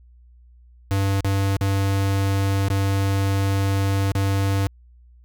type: tone with dropouts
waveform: square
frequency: 98 Hz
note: G2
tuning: in tune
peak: -19 dBFS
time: 0.91-4.67 s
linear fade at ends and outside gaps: 0 ms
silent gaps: 1.206-1.246 / 1.567-1.611 / 2.684-2.702 / 4.118-4.152 s
effects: added 60 Hz sine -47 dBFS peak until 5.24 s